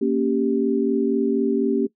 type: chord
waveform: sine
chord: G diminished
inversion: first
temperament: equal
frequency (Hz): 233.1 / 277.2 / 392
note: Bb3 / Db4 / G4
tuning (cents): 0 / 0 / 0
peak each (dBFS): -22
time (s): 0.01-1.87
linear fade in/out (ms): 10
effects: noise-tail reverb RT60 0.1 s tail -20 dB re dry